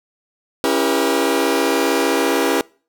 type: chord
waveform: sawtooth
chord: C# diminished seventh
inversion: none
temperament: just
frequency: 277.2 / 332.6 / 399.1 / 479 Hz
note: C#4 / E4 / G4 / Bb4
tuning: 0 / +16 / +31 / +47 cents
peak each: -17 dBFS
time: 0.64-2.61 s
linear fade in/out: 0 ms
effects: noise-tail reverb RT60 0.4 s tail -25 dB re dry